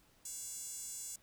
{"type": "tone with high-pass filter", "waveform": "square", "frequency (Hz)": 311.1, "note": "D#4", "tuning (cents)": 0, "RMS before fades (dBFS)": -45, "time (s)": [0.25, 1.16], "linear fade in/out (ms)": 5, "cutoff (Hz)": 7400, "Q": 3.9, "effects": ["pink hiss -68 dBFS RMS until 1.22 s"]}